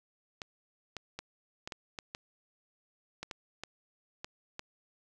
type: clicks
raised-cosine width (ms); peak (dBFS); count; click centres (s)
0.2; -22; 12; 0.418 / 0.967 / 1.19 / 1.675 / 1.722 / 1.988 / 2.149 / 3.23 / 3.312 / 3.636 / 4.245 / 4.594
effects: none